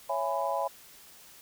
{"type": "chord", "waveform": "sine", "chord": "C# minor seventh", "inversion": "none", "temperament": "just", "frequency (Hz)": [554.4, 665.2, 831.5, 997.9], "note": ["C#5", "E5", "G#5", "B5"], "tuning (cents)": [0, 16, 2, 18], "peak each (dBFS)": -33, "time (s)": [0.09, 0.68], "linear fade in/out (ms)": 10, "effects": ["white hiss -53 dBFS RMS until 1.41 s"]}